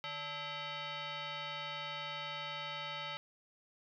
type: tone with frequency modulation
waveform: sine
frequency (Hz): 880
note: A5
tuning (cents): 0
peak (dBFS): -39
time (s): 0.04-3.17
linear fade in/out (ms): 0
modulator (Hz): 728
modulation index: 4.3
effects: none